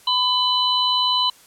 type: harmonic tone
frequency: 1000 Hz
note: B5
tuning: 21 cents sharp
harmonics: 1 / 3 / 4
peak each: -21 / -21 / -21 dBFS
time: 0.07-1.3 s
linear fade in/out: 5 ms
effects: white hiss -50 dBFS RMS until 1.46 s + low-pass 12000 Hz 12 dB/octave